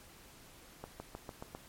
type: accelerating click train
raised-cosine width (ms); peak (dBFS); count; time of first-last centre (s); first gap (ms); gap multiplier
1; -28; 6; 0.84-1.55; 160; 0.94
effects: pink hiss -57 dBFS RMS until 1.68 s + MP3 64 kbps